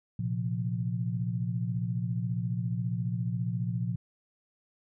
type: chord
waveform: sine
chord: Bb suspended second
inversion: none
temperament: just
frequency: 116.54 / 131.11 / 174.81 Hz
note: Bb2 / C3 / F3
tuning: 0 / +4 / +2 cents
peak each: -31 / -35 / -33 dBFS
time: 0.19-3.96 s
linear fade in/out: 5 ms
effects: none